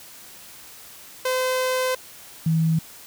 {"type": "tone pair in turn", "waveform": ["sawtooth", "sine"], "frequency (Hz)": [513, 161.58], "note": ["C5", "E3"], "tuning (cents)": [-34, -34], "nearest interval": "octave + minor sixth", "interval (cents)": 2000, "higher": "first", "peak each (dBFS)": -17, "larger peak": "neither", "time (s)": [[1.25, 1.95], [2.46, 2.79]], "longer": "first", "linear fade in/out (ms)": 5, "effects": ["white hiss -44 dBFS RMS until 3.06 s"]}